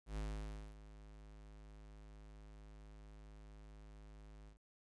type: tone with ADSR envelope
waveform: square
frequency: 52.2 Hz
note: G#1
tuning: 10 cents sharp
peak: -40 dBFS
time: 0.06-4.59 s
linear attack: 110 ms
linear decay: 580 ms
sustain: -16 dB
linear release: 110 ms
effects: resampled to 22050 Hz + 12-bit